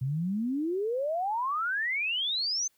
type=exponential sweep; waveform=sine; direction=up; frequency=124.8 to 6340 Hz; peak=-27 dBFS; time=0.01-2.68 s; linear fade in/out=10 ms; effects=white hiss -70 dBFS RMS until 2.77 s